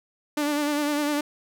sawtooth tone with vibrato, 294 Hz, D4, 2 cents sharp, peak -19 dBFS, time 0.37-1.21 s, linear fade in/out 5 ms, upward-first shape sine, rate 9.9 Hz, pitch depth 38 cents each way, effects none

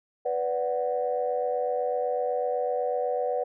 sine chord, B minor, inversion none, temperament equal with one note detuned, 493.9 / 581.9 / 740 Hz, B4 / D5 / F#5, 0 / -16 / 0 cents, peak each -27 / -30 / -30 dBFS, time 0.25-3.44 s, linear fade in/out 10 ms, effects tanh soft clip ceiling -15 dBFS

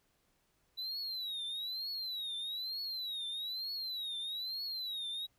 triangle tone with vibrato, 3948 Hz, B7, 1 cent flat, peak -36 dBFS, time 0.77-5.27 s, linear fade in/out 20 ms, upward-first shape triangle, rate 1.1 Hz, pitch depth 190 cents each way, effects pink hiss -75 dBFS RMS until 5.38 s

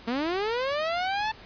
sawtooth linear sweep, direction up, 222.3 to 889 Hz, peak -22 dBFS, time 0.07-1.32 s, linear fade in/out 10 ms, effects pink hiss -48 dBFS RMS until 1.45 s + resampled to 11025 Hz

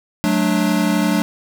square chord, D major, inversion first, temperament equal with one note detuned, 185 / 216.7 / 293.7 Hz, F#3 / A3 / D4, 0 / -26 / 0 cents, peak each -20 dBFS, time 0.24-1.22 s, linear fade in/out 0 ms, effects none

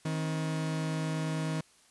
40% pulse tone pair together, 158.3 / 267.2 Hz, D#3 / C4, +30 / +36 cents, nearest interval major sixth, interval 906 cents, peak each -30 / -38 dBFS, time 0.05-1.61 s, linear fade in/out 5 ms, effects white hiss -62 dBFS RMS until 1.9 s + resampled to 24000 Hz

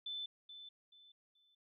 sine tone with echo, 3520 Hz, A7, in tune, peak -40 dBFS, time 0.06-0.26 s, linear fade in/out 5 ms, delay 430 ms, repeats 3, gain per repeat -10 dB, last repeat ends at 1.55 s, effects none

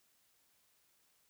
silence, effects white hiss -73 dBFS RMS until 1.29 s

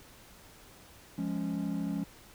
triangle chord, Db major, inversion first, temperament equal, 174.61 / 207.7 / 277.2 Hz, F3 / Ab3 / Db4, 0 / 0 / 0 cents, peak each -33 dBFS, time 1.18-2.04 s, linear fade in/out 5 ms, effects tanh soft clip ceiling -21 dBFS + pink hiss -55 dBFS RMS until 2.34 s

